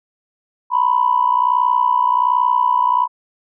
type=tone with amplitude modulation; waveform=sine; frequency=987.8 Hz; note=B5; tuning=in tune; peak=-8 dBFS; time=0.7-3.08 s; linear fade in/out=50 ms; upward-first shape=sine; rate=61.3 Hz; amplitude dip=85%; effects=tanh soft clip ceiling -4 dBFS